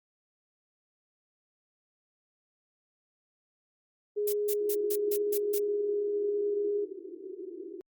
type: tone with pitch glide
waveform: sine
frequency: 415.3 to 410.5 Hz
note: G#4 to G#4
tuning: 0 to -20 cents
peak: -27 dBFS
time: 4.16-6.86 s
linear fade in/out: 20 ms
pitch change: -20 cents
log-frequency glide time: 4.62-6.49 s
type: noise bursts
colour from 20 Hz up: violet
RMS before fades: -33 dBFS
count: 7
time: 4.27-5.59 s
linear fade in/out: 10 ms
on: 60 ms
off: 150 ms
type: band-pass noise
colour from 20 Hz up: pink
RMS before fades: -42 dBFS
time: 4.6-7.81 s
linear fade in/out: 0 ms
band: 330 to 410 Hz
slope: 96 dB/octave
effects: Opus 32 kbps